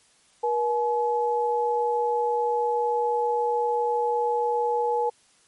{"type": "tone pair together", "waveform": "sine", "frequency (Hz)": [478.2, 852], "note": ["A#4", "G#5"], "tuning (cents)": [44, 44], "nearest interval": "minor seventh", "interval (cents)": 1000, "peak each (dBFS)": -24, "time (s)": [0.43, 5.1], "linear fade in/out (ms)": 10, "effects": ["white hiss -60 dBFS RMS until 5.47 s", "MP3 48 kbps"]}